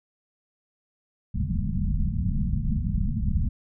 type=low-pass noise; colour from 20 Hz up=pink; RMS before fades=-25 dBFS; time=1.34-3.49 s; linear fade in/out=10 ms; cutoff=230 Hz; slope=96 dB/octave; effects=none